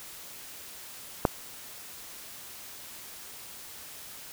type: click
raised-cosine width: 1 ms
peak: -6 dBFS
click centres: 1.252 s
effects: white hiss -45 dBFS RMS until 4.32 s